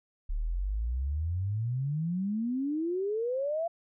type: exponential sweep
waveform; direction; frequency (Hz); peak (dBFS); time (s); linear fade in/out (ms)
sine; up; 35 to 690; -28; 0.29-3.68; 10
effects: none